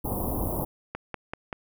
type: band-stop noise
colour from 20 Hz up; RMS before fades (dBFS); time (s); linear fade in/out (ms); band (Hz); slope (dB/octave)
pink; -29; 0.04-0.65; 10; 1000 to 11000; 48
type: click train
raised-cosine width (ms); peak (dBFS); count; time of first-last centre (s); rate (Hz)
0.5; -17; 4; 0.95-1.528; 5.19
effects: none